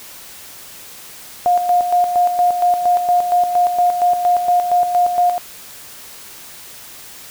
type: tone with tremolo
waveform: sine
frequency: 711 Hz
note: F5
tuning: 31 cents sharp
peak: -10 dBFS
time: 1.46-5.38 s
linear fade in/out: 0 ms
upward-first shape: square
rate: 4.3 Hz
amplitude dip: 55%
effects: white hiss -37 dBFS RMS until 7.3 s